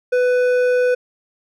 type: tone with hard clipping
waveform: sine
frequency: 497.5 Hz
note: B4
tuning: 13 cents sharp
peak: -15 dBFS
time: 0.12-0.95 s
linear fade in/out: 10 ms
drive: 8 dB
effects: none